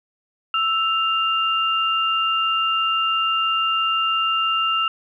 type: tone pair together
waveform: sine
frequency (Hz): 1320 / 2797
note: E6 / F7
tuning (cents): +2 / +2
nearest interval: octave + minor second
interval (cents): 1300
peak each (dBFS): -20 / -21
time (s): 0.54-4.88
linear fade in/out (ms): 2
effects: none